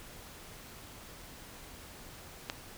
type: click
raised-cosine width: 0.2 ms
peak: -16 dBFS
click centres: 2.499 s
effects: pink hiss -50 dBFS RMS until 2.77 s